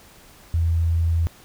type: tone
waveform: sine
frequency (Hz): 83.1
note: E2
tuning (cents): +15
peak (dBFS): -17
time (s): 0.54-1.27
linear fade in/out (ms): 0
effects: pink hiss -49 dBFS RMS until 1.44 s